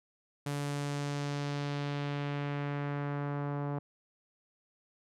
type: tone with low-pass filter sweep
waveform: sawtooth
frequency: 143.7 Hz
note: D3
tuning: 37 cents flat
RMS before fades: -35 dBFS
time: 0.46-3.79 s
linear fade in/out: 5 ms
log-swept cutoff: 11000 to 980 Hz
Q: 1.2
effects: none